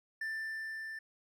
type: tone with level ramp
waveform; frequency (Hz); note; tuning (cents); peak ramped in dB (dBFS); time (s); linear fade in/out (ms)
triangle; 1775; A6; +15; -33 to -39; 0.21-0.99; 5
effects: none